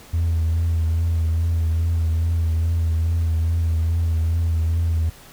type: tone with vibrato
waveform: triangle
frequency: 82.41 Hz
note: E2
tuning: in tune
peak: -14 dBFS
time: 0.13-5.1 s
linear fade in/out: 10 ms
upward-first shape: triangle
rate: 2.4 Hz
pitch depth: 39 cents each way
effects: tanh soft clip ceiling -13 dBFS + pink hiss -45 dBFS RMS until 5.32 s